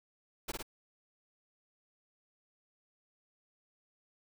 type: noise with echo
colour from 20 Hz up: pink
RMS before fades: -37 dBFS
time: 0.48-0.52 s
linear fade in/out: 10 ms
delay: 54 ms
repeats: 2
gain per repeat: -2 dB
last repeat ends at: 0.628 s
effects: none